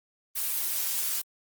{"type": "noise", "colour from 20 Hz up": "blue", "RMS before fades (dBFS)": -29, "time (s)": [0.35, 1.22], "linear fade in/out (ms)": 20, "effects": ["Opus 24 kbps"]}